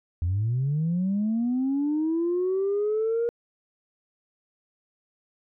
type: linear sweep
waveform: sine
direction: up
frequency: 81.7 to 475 Hz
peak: -21 dBFS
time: 0.22-3.29 s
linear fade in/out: 0 ms
effects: tanh soft clip ceiling -19 dBFS